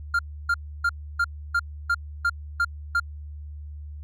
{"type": "tone bursts", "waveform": "triangle", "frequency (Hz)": 1396.9, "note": "F6", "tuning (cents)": 0, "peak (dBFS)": -17, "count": 9, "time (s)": [0.14, 2.999], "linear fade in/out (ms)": 5, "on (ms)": 51, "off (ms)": 300, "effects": ["added 74 Hz sine -35 dBFS peak until 4.03 s"]}